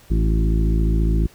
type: harmonic tone with a mistuned harmonic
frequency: 54.5 Hz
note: A1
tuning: 16 cents flat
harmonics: 1 / 2 / 3 / 4 / 5 / 6 / 7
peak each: -16 / -26 / -24 / -30 / -32 / -29 / -35 dBFS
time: 0.1-1.27 s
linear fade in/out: 10 ms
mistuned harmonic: 6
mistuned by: +23 cents
effects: pink hiss -50 dBFS RMS until 1.34 s